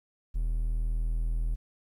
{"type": "tone", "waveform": "triangle", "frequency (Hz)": 40.26, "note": "E1", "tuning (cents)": -40, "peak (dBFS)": -24, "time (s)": [0.34, 1.56], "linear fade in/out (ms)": 20, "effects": ["11-bit"]}